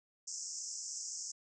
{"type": "band-pass noise", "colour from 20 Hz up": "white", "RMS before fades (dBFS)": -43, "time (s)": [0.27, 1.32], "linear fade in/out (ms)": 10, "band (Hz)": [5200, 7700], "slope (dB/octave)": 96, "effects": []}